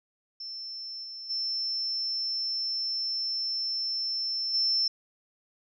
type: tone with level steps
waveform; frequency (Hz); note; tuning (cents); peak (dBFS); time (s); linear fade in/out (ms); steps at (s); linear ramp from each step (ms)
sine; 5340; E8; +22; -36 / -38 / -28 / -23; 0.4-4.88; 5; 1.03 / 1.29 / 4.53; 20
effects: none